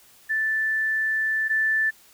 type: tone pair in turn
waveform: sine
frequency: 1760 / 1760 Hz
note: A6 / A6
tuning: 0 / 0 cents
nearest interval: unison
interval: 0 cents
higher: neither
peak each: -21 / -19 dBFS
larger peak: second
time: 0.29-1.49 / 1.49-1.91 s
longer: first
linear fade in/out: 20 ms
effects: white hiss -54 dBFS RMS until 2.13 s